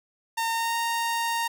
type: tone with pitch glide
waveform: sawtooth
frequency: 913 to 926.3 Hz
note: A#5 to A#5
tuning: -36 to -11 cents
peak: -21 dBFS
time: 0.37-1.48 s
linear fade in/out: 10 ms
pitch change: +25 cents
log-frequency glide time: 0.52-0.76 s
effects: none